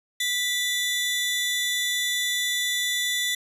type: tone pair together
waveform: sawtooth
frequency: 1975.5 / 3510 Hz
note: B6 / A7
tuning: 0 / -5 cents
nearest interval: minor seventh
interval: 995 cents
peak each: -23 dBFS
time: 0.2-3.35 s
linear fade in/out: 5 ms
effects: resampled to 32000 Hz